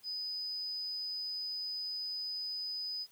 sine tone, 4994 Hz, D#8, 6 cents sharp, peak -36 dBFS, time 0.03-3.07 s, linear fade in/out 50 ms, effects white hiss -65 dBFS RMS until 3.11 s + high-pass 60 Hz 12 dB/octave

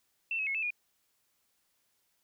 sine tone with pitch steps, 2684 / 2565 / 2180 / 2625 / 2440 Hz, E7 / E7 / C#7 / E7 / D#7, +31 / -48 / -29 / -8 / -34 cents, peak -30 dBFS, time 0.31-0.705 s, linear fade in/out 2 ms, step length 79 ms, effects white hiss -75 dBFS RMS until 2.23 s

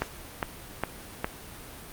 click train, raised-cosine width 0.5 ms, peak -11 dBFS, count 4, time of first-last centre 0.02-1.244 s, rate 2.45 Hz, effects pink hiss -44 dBFS RMS until 1.92 s + Opus 48 kbps

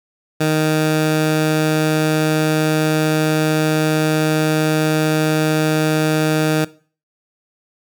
15% pulse tone, 155.5 Hz, D#3, 1 cent flat, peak -8 dBFS, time 0.4-6.65 s, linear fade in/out 10 ms, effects noise-tail reverb RT60 0.4 s tail -19 dB re dry

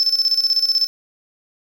triangle tone with tremolo, 5274 Hz, E8, in tune, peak -10 dBFS, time 0-0.87 s, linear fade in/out 0 ms, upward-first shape square, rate 16 Hz, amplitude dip 75%, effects tanh soft clip ceiling -9 dBFS + 7-bit

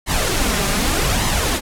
pink noise with flanger, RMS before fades -18 dBFS, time 0.06-1.61 s, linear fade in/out 50 ms, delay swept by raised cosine 0.98 to 5.08 ms, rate 0.84 Hz, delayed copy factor +0.55, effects low-pass 12000 Hz 12 dB/octave

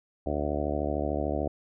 harmonic tone, 73.42 Hz, D2, in tune, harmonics 1 / 2 / 3 / 4 / 5 / 6 / 7 / 8 / 9 / 10, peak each -33 / -39 / -38 / -34 / -36 / -39 / -37 / -35 / -35 / -39 dBFS, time 0.26-1.48 s, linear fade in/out 5 ms, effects none

